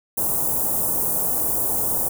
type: band-stop noise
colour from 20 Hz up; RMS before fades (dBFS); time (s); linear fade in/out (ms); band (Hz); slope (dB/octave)
white; -22; 0.17-2.09; 10; 920 to 9100; 24
effects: none